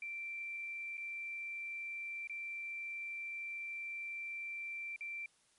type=tone with dropouts; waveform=sine; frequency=2349 Hz; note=D7; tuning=in tune; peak=-40 dBFS; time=0.02-5.26 s; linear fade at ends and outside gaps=2 ms; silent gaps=0.971-0.978 / 2.273-2.296 / 4.962-5.008 s; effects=white hiss -71 dBFS RMS until 5.58 s + MP3 48 kbps